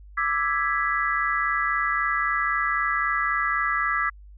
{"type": "chord", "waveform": "sine", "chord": "E dominant seventh", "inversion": "third", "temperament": "equal", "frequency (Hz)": [1174.7, 1318.5, 1661.2, 1975.5], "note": ["D6", "E6", "G#6", "B6"], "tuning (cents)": [0, 0, 0, 0], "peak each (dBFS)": -27, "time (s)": [0.17, 4.1], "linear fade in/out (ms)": 10, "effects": ["added 50 Hz sine -43 dBFS peak until 4.37 s"]}